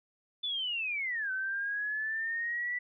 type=linear two-way sweep; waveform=sine; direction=down then up; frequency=3516 to 1517 to 1974 Hz; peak=-31 dBFS; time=0.43-2.79 s; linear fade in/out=10 ms; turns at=1.31 s; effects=none